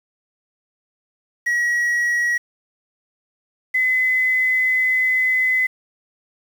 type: tone pair in turn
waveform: triangle / sine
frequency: 1913 / 2027 Hz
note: A#6 / B6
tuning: +44 / +45 cents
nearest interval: minor second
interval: 101 cents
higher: second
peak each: -15 / -15 dBFS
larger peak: neither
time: 1.46-2.38 / 3.74-5.67 s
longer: second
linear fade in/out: 10 ms
effects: 7-bit